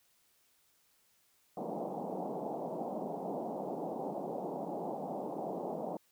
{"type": "band-pass noise", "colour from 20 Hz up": "white", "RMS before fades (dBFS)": -39, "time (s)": [1.57, 5.97], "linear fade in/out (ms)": 2, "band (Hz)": [160, 840], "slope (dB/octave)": 48, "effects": ["white hiss -71 dBFS RMS until 6.11 s"]}